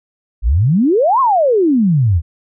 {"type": "exponential two-way sweep", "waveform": "sine", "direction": "up then down", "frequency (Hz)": [48.02, 1108.7, 75.2], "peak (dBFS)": -9, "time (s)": [0.42, 2.22], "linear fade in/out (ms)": 50, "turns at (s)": 1.2, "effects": []}